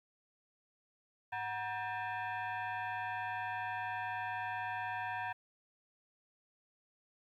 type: tone with frequency modulation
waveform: sine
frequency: 103.83 Hz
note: G#2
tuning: in tune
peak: -36 dBFS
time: 1.32-5.33 s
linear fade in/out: 10 ms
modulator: 844 Hz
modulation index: 2.2
effects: 12-bit